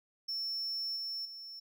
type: tone with level steps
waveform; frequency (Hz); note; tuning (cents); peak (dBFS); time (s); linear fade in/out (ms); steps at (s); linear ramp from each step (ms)
triangle; 5400; E8; +41; -33 / -35 / -43; 0.28-1.6; 10; 0.96 / 1.25; 5
effects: none